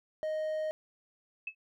triangle tone, 622.3 Hz, D#5, in tune, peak -29 dBFS, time 0.23-0.71 s, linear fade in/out 0 ms
sine tone with exponential decay, 2600 Hz, E7, 24 cents flat, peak -31 dBFS, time 1.47-1.55 s, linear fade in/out 5 ms, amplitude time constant 16 ms
effects none

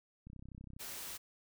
click train, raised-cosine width 5 ms, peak -38 dBFS, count 17, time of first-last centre 0.27-0.765 s, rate 32.3 Hz
white noise, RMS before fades -45 dBFS, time 0.79-1.18 s, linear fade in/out 20 ms
effects none

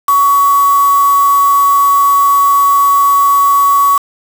sine tone with quantisation, 1124 Hz, C#6, 24 cents sharp, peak -6 dBFS, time 0.08-3.98 s, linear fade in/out 5 ms, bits 3, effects none

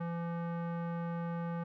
square tone with low-pass filter, 169.6 Hz, E3, 50 cents sharp, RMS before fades -37 dBFS, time 0-1.64 s, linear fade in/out 10 ms, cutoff 1300 Hz, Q 1.4, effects none

